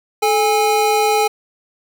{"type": "tone pair together", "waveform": "square", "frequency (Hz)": [433.3, 819.8], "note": ["A4", "G#5"], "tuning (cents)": [-27, -23], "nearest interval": "major seventh", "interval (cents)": 1104, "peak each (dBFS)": [-17, -16], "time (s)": [0.22, 1.28], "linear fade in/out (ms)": 10, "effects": []}